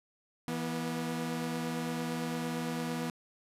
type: tone pair together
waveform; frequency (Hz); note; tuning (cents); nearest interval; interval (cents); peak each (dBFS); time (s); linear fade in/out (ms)
sawtooth; 164.81 / 242.8; E3 / B3; 0 / -29; perfect fifth; 671; -33 / -31; 0.48-3.1; 0
effects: resampled to 32000 Hz